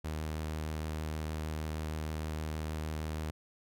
sawtooth tone with vibrato, 77.78 Hz, D#2, in tune, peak -31 dBFS, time 0.04-3.31 s, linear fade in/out 10 ms, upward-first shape sine, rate 6.4 Hz, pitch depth 11 cents each way, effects none

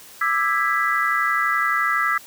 sine chord, E dominant seventh, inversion third, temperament just, 1186.7 / 1318.5 / 1648.1 / 1977.8 Hz, D6 / E6 / G#6 / B6, +18 / 0 / -14 / +2 cents, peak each -25 / -22 / -24 / -23 dBFS, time 0.21-2.18 s, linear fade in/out 5 ms, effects white hiss -44 dBFS RMS until 2.26 s + high-pass 60 Hz 12 dB/octave

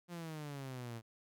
sawtooth exponential sweep, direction down, 177.3 to 112 Hz, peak -39 dBFS, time 0.08-1.02 s, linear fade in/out 50 ms, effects none

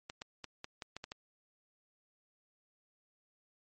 clicks, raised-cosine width 0.2 ms, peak -25 dBFS, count 8, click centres 0.099 / 0.219 / 0.443 / 0.644 / 0.822 / 0.966 / 1.041 / 1.119 s, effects MP3 32 kbps

